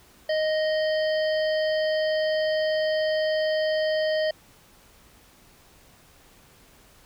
harmonic tone with a mistuned harmonic, 622.3 Hz, D#5, in tune, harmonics 1 / 3 / 5 / 7 / 8, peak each -22 / -32 / -36 / -39 / -40 dBFS, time 0.29-4.31 s, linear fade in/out 5 ms, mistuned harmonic 7, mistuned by +47 cents, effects pink hiss -55 dBFS RMS until 7.05 s

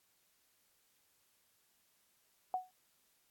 sine tone with exponential decay, 740 Hz, F#5, in tune, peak -29 dBFS, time 2.54-2.71 s, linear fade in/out 1 ms, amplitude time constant 35 ms, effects white hiss -74 dBFS RMS until 3.3 s + AAC 64 kbps

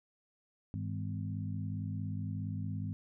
harmonic tone with a mistuned harmonic, 50.9 Hz, G#1, 34 cents flat, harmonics 2 / 3 / 4 / 5, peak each -37 / -41 / -43 / -45 dBFS, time 0.74-2.93 s, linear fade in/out 0 ms, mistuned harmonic 3, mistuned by +70 cents, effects none

